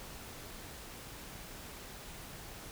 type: silence
effects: pink hiss -48 dBFS RMS until 2.71 s